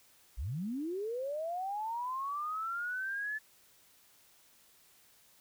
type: linear sweep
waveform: sine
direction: up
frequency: 45.87 to 1744 Hz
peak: -34 dBFS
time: 0.37-3.39 s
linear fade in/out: 20 ms
effects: white hiss -64 dBFS RMS until 5.4 s